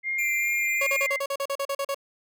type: tone with vibrato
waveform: sine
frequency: 2104 Hz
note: C7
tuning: 9 cents sharp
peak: -25 dBFS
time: 0.03-1.21 s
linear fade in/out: 50 ms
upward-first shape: sine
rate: 2.5 Hz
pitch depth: 19 cents each way
type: tone with pitch glide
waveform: square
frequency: 2377 to 2414 Hz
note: D7 to D7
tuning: +20 to +47 cents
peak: -27 dBFS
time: 0.18-1.07 s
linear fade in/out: 10 ms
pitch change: +27 cents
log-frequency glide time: 0.37-0.92 s
type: tone bursts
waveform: 30% pulse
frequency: 555 Hz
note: C#5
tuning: 2 cents sharp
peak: -23 dBFS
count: 12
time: 0.81-1.946 s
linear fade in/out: 5 ms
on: 58 ms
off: 40 ms
effects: none